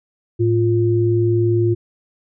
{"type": "tone pair together", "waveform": "sine", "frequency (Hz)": [110, 349.2], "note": ["A2", "F4"], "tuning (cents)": [0, 0], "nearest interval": "octave + minor sixth", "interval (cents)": 2000, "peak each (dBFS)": -16, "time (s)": [0.39, 1.75], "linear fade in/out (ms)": 20, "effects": []}